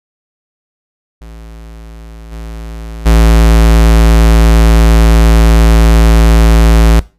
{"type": "tone with level steps", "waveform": "square", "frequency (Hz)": 55.7, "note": "A1", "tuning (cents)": 22, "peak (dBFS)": [-29, -23, -4], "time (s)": [1.21, 7], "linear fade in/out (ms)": 5, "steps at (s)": [2.31, 3.05], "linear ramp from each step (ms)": 20, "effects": ["noise-tail reverb RT60 0.3 s tail -19 dB re dry", "resampled to 32000 Hz"]}